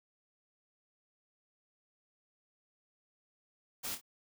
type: noise with echo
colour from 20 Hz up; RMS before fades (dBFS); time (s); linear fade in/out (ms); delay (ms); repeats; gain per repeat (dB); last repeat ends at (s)
white; -39; 3.83-3.96; 20; 27; 2; -8; 4.014
effects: none